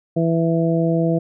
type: harmonic tone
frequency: 165.4 Hz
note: E3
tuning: 6 cents sharp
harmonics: 1 / 2 / 3 / 4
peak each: -18 / -21 / -23 / -24 dBFS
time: 0.16-1.19 s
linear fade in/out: 10 ms
effects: none